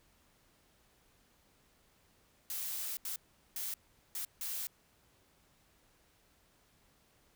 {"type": "noise bursts at uneven times", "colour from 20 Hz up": "blue", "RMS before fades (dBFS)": -39, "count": 5, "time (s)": [[2.5, 2.97], [3.05, 3.16], [3.56, 3.74], [4.15, 4.25], [4.41, 4.67]], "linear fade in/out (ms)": 2, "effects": ["pink hiss -69 dBFS RMS until 7.35 s"]}